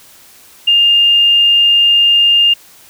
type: tone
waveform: sine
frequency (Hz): 2812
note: F7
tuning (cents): +11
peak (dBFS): -6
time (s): 0.67-2.54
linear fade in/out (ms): 10
effects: white hiss -42 dBFS RMS until 2.89 s